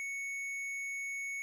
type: tone with tanh clipping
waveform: sine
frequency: 2217 Hz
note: C#7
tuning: in tune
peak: -38 dBFS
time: 0-1.42 s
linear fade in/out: 0 ms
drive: 10 dB
effects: none